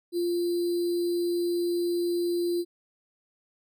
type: tone with sample-and-hold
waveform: sine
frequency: 347.2 Hz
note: F4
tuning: 10 cents flat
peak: -24 dBFS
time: 0.12-2.65 s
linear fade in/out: 50 ms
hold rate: 4410 Hz
effects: none